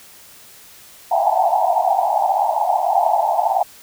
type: band-pass noise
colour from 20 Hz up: pink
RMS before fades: -17 dBFS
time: 1.11-3.63 s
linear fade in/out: 5 ms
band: 660 to 900 Hz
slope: 96 dB/octave
effects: white hiss -44 dBFS RMS until 3.82 s